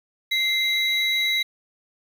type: tone pair together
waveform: triangle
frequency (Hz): 2089 / 3893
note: C7 / B7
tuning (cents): -3 / -26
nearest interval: major seventh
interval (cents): 1077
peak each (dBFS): -21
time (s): 0.31-1.43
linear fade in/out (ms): 10
effects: 8-bit